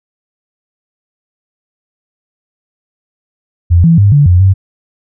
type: tone with pitch steps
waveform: sine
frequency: 86.2 / 166.1 / 101 / 144.3 / 89.3 / 95.9 Hz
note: F2 / E3 / G#2 / D3 / F2 / G2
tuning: -22 / +13 / -48 / -30 / +39 / -37 cents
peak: -3 dBFS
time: 3.7-4.54 s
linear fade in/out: 20 ms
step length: 140 ms
effects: none